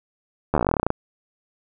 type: slowing click train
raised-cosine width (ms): 1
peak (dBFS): -5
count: 17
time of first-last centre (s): 0.54-0.904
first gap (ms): 12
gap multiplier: 1.08
effects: none